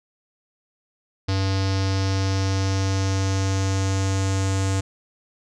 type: tone with low-pass filter sweep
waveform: square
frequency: 96.4 Hz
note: G2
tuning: 28 cents flat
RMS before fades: -22 dBFS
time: 1.28-4.81 s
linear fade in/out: 10 ms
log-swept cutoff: 4900 to 7400 Hz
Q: 3.3
effects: none